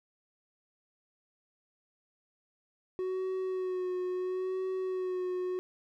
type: tone with vibrato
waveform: triangle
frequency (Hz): 370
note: F#4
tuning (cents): 0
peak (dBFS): -29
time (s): 2.99-5.59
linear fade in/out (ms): 0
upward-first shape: sine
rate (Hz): 0.74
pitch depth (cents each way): 27
effects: none